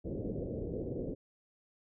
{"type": "low-pass noise", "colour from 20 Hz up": "white", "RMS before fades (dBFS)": -38, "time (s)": [0.04, 1.15], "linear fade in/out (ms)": 20, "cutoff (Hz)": 520, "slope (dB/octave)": 48, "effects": []}